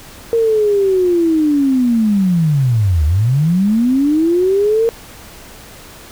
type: linear two-way sweep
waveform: sine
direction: down then up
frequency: 465.1 to 72.1 to 465.1 Hz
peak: -10 dBFS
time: 0.33-4.89 s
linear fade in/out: 0 ms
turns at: 3.05 s
effects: pink hiss -37 dBFS RMS until 6.11 s